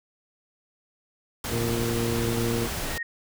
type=noise; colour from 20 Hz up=pink; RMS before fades=-31 dBFS; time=1.44-2.98 s; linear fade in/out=2 ms
type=harmonic tone; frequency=116.54 Hz; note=A#2; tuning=in tune; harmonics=1 / 2 / 3 / 4; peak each=-29 / -30 / -31 / -31 dBFS; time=1.49-2.69 s; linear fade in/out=50 ms
type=tone with exponential growth; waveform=sine; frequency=1864 Hz; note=A#6; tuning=1 cent flat; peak=-26 dBFS; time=2.73-3.03 s; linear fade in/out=5 ms; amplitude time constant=65 ms
effects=none